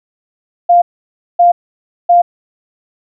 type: tone bursts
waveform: sine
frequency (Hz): 698.5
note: F5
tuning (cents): 0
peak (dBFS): -4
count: 3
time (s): 0.69-2.22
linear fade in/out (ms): 10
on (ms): 130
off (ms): 570
effects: none